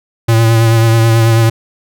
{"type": "tone with vibrato", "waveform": "square", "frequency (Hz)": 113.9, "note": "A#2", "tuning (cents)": -40, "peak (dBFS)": -7, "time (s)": [0.28, 1.5], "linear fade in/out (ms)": 10, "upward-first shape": "triangle", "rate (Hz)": 9.2, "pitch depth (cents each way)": 32, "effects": []}